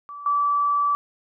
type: tone with level steps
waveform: sine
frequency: 1156 Hz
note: D6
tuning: 28 cents flat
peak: -34 / -18 dBFS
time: 0.09-0.95 s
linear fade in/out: 0 ms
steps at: 0.26 s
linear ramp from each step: 2 ms
effects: none